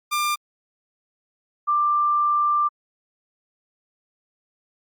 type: tone pair in turn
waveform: sawtooth / sine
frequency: 1194 / 1183.7 Hz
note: D6 / D6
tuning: +28 / +13 cents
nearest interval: unison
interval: 15 cents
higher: first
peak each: -17 dBFS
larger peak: neither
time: 0.11-0.36 / 1.67-2.69 s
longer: second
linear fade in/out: 20 ms
effects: Opus 48 kbps